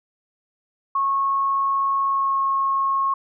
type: tone with pitch glide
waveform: sine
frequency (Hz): 1096 to 1088.4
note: C#6 to C#6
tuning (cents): -20 to -32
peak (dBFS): -18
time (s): 0.95-3.14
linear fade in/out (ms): 5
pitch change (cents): -12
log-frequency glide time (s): 2.06-2.39
effects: none